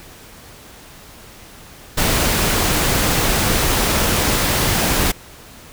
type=noise; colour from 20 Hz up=pink; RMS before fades=-17 dBFS; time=1.97-5.12 s; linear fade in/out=10 ms; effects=pink hiss -41 dBFS RMS until 5.72 s